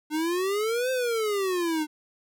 square exponential two-way sweep, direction up then down, 299.5 to 523.3 to 299.5 Hz, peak -25 dBFS, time 0.1-1.87 s, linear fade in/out 50 ms, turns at 0.91 s, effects none

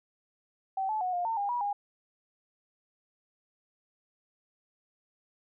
sine tone with pitch steps, 769 / 864 / 733 / 708 / 904 / 808 / 968 / 814 Hz, G5 / A5 / F#5 / F5 / A5 / G#5 / B5 / G#5, -33 / -32 / -16 / +23 / +47 / -48 / -35 / -35 cents, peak -28 dBFS, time 0.77-1.73 s, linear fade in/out 5 ms, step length 120 ms, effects none

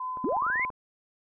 sine tone with tremolo, 1017 Hz, C6, 50 cents flat, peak -30 dBFS, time 0-0.7 s, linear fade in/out 5 ms, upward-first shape sine, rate 3.3 Hz, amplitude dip 30%
clicks, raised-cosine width 1 ms, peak -29 dBFS, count 12, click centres 0.172 / 0.245 / 0.29 / 0.324 / 0.367 / 0.423 / 0.466 / 0.501 / 0.557 / 0.596 / 0.65 / 0.702 s
sine linear sweep, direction up, 211.6 to 2236 Hz, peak -25 dBFS, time 0.24-0.65 s, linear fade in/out 2 ms
effects none

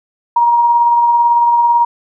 sine tone with tremolo, 946 Hz, A#5, 25 cents sharp, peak -6 dBFS, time 0.36-1.85 s, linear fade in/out 5 ms, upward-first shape triangle, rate 18 Hz, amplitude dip 35%, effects none

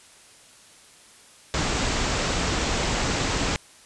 pink low-pass noise, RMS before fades -25 dBFS, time 1.54-3.56 s, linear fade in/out 0 ms, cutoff 8000 Hz, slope 96 dB/octave, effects white hiss -51 dBFS RMS until 3.85 s + resampled to 24000 Hz

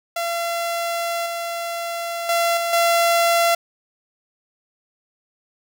sawtooth tone with level steps, 681 Hz, F5, 44 cents flat, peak -18 / -21 / -13 / -17 / -11 dBFS, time 0.16-3.55 s, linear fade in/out 5 ms, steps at 1.26 / 2.29 / 2.57 / 2.73 s, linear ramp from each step 2 ms, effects none

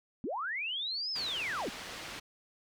sine linear two-way sweep, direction up then down, 193.5 to 5274 to 193.5 Hz, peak -33 dBFS, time 0.24-1.69 s, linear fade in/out 0 ms, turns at 1.11 s
white low-pass noise, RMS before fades -44 dBFS, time 1.15-2.2 s, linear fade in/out 10 ms, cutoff 3900 Hz, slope 12 dB/octave
effects none

